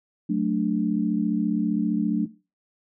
sine chord, D major, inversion first, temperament equal, 185 / 220 / 293.7 Hz, F#3 / A3 / D4, 0 / 0 / 0 cents, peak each -25 dBFS, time 0.29-2.26 s, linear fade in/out 10 ms, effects noise-tail reverb RT60 0.3 s tail -17 dB re dry

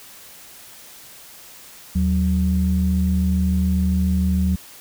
sine tone pair together, 77.78 / 184.84 Hz, D#2 / F#3, 0 / -1 cents, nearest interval octave + minor third, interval 1499 cents, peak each -18 dBFS, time 1.95-4.56 s, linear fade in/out 10 ms, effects tanh soft clip ceiling -9 dBFS + white hiss -43 dBFS RMS until 4.8 s

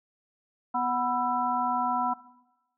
harmonic tone with a mistuned harmonic, 246.9 Hz, B3, in tune, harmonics 1 / 3 / 4 / 5, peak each -34 / -29 / -28 / -33 dBFS, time 0.74-2.14 s, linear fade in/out 10 ms, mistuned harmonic 5, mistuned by +130 cents, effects noise-tail reverb RT60 1.0 s tail -18 dB re dry

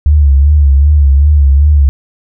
sine tone with vibrato, 71.5 Hz, D2, 46 cents flat, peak -3 dBFS, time 0.06-1.89 s, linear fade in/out 0 ms, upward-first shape sine, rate 2.6 Hz, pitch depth 82 cents each way, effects none

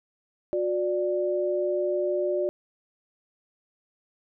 sine tone pair together, 362.5 / 589 Hz, F#4 / D5, -35 / +5 cents, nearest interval minor sixth, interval 840 cents, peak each -26 dBFS, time 0.53-2.49 s, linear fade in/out 0 ms, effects none

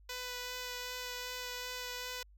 5% pulse tone with vibrato, 497 Hz, B4, 11 cents sharp, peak -28 dBFS, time 0.09-2.23 s, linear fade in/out 5 ms, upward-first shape sine, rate 2.6 Hz, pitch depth 11 cents each way, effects added 50 Hz sine -57 dBFS peak until 2.37 s

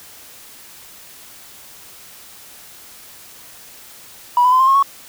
triangle tone with pitch steps, 974 / 999.6 / 1026 / 1053 / 1080.7 / 1109.2 Hz, B5 / B5 / C6 / C6 / C#6 / C#6, -24 / +21 / -34 / +11 / -44 / +1 cents, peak -6 dBFS, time 4.37-4.826 s, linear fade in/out 2 ms, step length 76 ms, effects tanh soft clip ceiling -7 dBFS + white hiss -41 dBFS RMS until 5.08 s

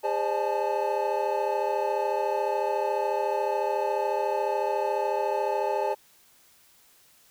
triangle tone cluster, 406.4 / 524 / 602 / 847 / 881 Hz, G#4 / C5 / D5 / G#5 / A5, -38 / +2 / +43 / +34 / +2 cents, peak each -29 dBFS, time 0.03-5.95 s, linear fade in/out 20 ms, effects white hiss -59 dBFS RMS until 7.3 s

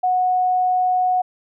sine tone, 734 Hz, F#5, 14 cents flat, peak -15 dBFS, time 0.03-1.22 s, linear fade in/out 10 ms, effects none

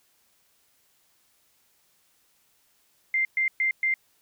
sine tone bursts, 2093 Hz, C7, in tune, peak -21 dBFS, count 4, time 3.14-3.94 s, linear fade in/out 2 ms, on 110 ms, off 120 ms, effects white hiss -66 dBFS RMS until 4.21 s

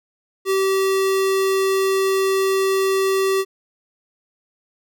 square tone, 385.5 Hz, G4, 29 cents flat, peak -17 dBFS, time 0.45-3.45 s, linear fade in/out 50 ms, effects none

